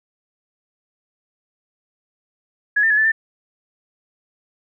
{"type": "tone with pitch steps", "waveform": "sine", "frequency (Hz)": [1680, 1797, 1698, 1753, 1787], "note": ["G#6", "A6", "G#6", "A6", "A6"], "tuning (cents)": [19, 36, 38, -7, 26], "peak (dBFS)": -13, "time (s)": [2.76, 3.12], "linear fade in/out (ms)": 10, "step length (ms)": 72, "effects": []}